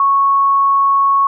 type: tone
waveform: sine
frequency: 1105 Hz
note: C#6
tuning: 6 cents flat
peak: -9 dBFS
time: 0-1.27 s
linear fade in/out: 2 ms
effects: none